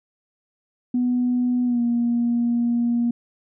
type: tone with pitch glide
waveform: sine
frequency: 246.9 to 237.3 Hz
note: B3 to A#3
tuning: 0 to +31 cents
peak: -17 dBFS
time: 0.94-3.11 s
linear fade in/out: 5 ms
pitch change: -69 cents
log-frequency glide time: 1.65-1.81 s
effects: tanh soft clip ceiling -13 dBFS